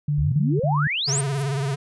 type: tone bursts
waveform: sine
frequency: 146.83 Hz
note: D3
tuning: in tune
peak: -19 dBFS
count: 3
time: 0.08-0.874 s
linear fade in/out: 5 ms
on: 240 ms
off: 37 ms
type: exponential sweep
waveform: sine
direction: up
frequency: 60.3 to 9250 Hz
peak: -22 dBFS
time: 0.18-1.21 s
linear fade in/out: 5 ms
type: tone with vibrato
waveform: square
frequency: 138.5 Hz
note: C#3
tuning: 1 cent flat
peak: -23 dBFS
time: 1.07-1.76 s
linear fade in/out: 20 ms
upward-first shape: sine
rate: 18 Hz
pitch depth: 81 cents each way
type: noise with exponential growth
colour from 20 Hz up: violet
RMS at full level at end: -33 dBFS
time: 1.19-1.42 s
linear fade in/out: 1 ms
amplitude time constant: 49 ms
effects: resampled to 24000 Hz